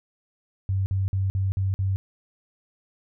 sine tone bursts, 96.3 Hz, G2, 30 cents flat, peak -21 dBFS, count 6, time 0.69-1.96 s, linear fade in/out 0 ms, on 170 ms, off 50 ms, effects none

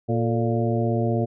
harmonic tone with a mistuned harmonic, 116.54 Hz, A#2, in tune, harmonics 1 / 2 / 3 / 4 / 5 / 6, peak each -23 / -26 / -28 / -29 / -30 / -31 dBFS, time 0.08-1.26 s, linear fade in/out 20 ms, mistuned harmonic 4, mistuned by -80 cents, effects none

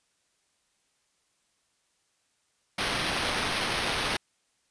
blue noise with sample-and-hold, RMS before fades -29 dBFS, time 2.78-4.17 s, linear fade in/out 5 ms, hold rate 7350 Hz, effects white hiss -72 dBFS RMS until 4.7 s + resampled to 22050 Hz

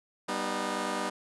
10% pulse chord, G augmented, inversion none, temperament just, 196 / 245 / 306.2 Hz, G3 / B3 / D#4, 0 / -14 / -28 cents, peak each -27 dBFS, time 0.28-1.1 s, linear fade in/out 10 ms, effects resampled to 24000 Hz

